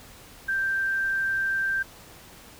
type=tone; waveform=sine; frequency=1572 Hz; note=G6; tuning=4 cents sharp; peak=-23 dBFS; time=0.48-1.83 s; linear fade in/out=10 ms; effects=pink hiss -48 dBFS RMS until 2.59 s